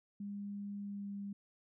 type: tone with pitch glide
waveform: sine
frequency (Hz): 202.3 to 200.6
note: G#3 to G3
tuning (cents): -45 to +40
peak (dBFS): -40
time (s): 0.2-1.33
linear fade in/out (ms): 5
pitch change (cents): -15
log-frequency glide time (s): 0.81-1.08
effects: none